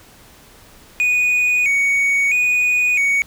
triangle tone with vibrato, 2351 Hz, D7, 1 cent sharp, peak -12 dBFS, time 1-3.22 s, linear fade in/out 0 ms, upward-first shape square, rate 0.76 Hz, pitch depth 87 cents each way, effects pink hiss -46 dBFS RMS until 3.26 s

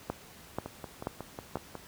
two click trains, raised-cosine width 1 ms, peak -17 / -24 dBFS, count 4 / 7, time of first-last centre 0.1-1.556 / 0.66-1.753 s, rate 2.06 / 5.49 Hz, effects pink hiss -52 dBFS RMS until 1.87 s + high-pass 60 Hz 12 dB/octave

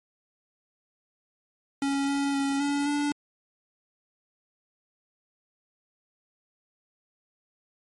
square tone with pitch steps, 277.5 / 280 / 276.8 / 284.9 / 290.2 Hz, C#4 / C#4 / C#4 / C#4 / D4, +2 / +18 / -2 / +48 / -21 cents, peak -25 dBFS, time 1.82-3.12 s, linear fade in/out 2 ms, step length 260 ms, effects MP3 48 kbps

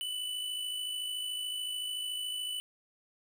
square tone with amplitude modulation, 2983 Hz, F#7, 13 cents sharp, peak -33 dBFS, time 0.01-2.6 s, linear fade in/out 0 ms, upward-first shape sine, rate 53.7 Hz, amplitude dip 40%, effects 10-bit

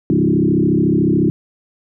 sine tone with frequency modulation, 248.3 Hz, B3, 9 cents sharp, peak -11 dBFS, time 0.1-1.3 s, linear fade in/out 0 ms, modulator 33.9 Hz, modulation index 3.3, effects none

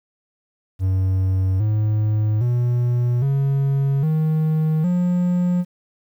triangle tone with pitch steps, 94.3 / 107.08 / 121.59 / 138.06 / 156.77 / 178.01 Hz, F#2 / A2 / B2 / C#3 / D#3 / F3, +33 / -47 / -27 / -7 / +13 / +33 cents, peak -14 dBFS, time 0.79-5.65 s, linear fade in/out 50 ms, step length 810 ms, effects 9-bit

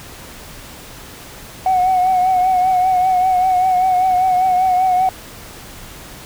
sine tone with vibrato, 740 Hz, F#5, in tune, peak -10 dBFS, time 1.66-5.09 s, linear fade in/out 2 ms, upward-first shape triangle, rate 5.1 Hz, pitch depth 49 cents each way, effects tanh soft clip ceiling -8 dBFS + pink hiss -36 dBFS RMS until 6.25 s

